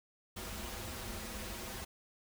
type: noise with comb filter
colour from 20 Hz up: pink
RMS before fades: -43 dBFS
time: 0.36-1.85 s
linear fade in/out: 10 ms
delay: 6.9 ms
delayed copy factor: -0.85
effects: none